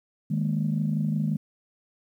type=chord; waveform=sine; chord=D# suspended fourth; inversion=none; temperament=equal; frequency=155.56 / 207.7 / 233.1 Hz; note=D#3 / G#3 / A#3; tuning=0 / 0 / 0 cents; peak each=-25 / -27 / -31 dBFS; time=0.3-1.37 s; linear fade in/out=10 ms; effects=tanh soft clip ceiling -15 dBFS + 10-bit